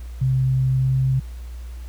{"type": "tone with pitch glide", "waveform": "sine", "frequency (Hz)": [130.81, 131.72], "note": ["C3", "C3"], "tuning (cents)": [0, 12], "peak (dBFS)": -16, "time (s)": [0.21, 1.2], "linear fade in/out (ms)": 10, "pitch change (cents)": 12, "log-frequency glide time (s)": [0.72, 0.95], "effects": ["added 60 Hz sine -31 dBFS peak until 1.88 s", "pink hiss -51 dBFS RMS until 1.88 s"]}